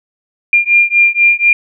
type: beating tone pair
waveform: sine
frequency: 2397 / 2401.1 Hz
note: D7 / D7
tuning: +35 / +38 cents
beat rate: 4.1 Hz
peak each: -10 dBFS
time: 0.53-1.53 s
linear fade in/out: 2 ms
effects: none